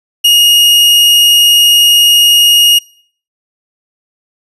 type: tone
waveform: 40% pulse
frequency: 2866 Hz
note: F7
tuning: 44 cents sharp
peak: -3 dBFS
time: 0.24-2.79 s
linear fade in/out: 10 ms
effects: noise-tail reverb RT60 0.5 s tail -23 dB re dry + resampled to 32000 Hz